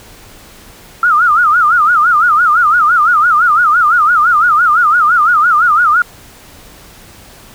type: tone with vibrato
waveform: sine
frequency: 1318.5 Hz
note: E6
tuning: in tune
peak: -6 dBFS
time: 1.03-6.02 s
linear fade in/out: 2 ms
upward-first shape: sine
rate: 5.9 Hz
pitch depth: 180 cents each way
effects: pink hiss -38 dBFS RMS until 7.54 s